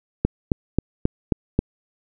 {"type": "click train", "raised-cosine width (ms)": 3, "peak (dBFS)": -4, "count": 6, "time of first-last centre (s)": [0.25, 1.59], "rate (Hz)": 3.73, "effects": []}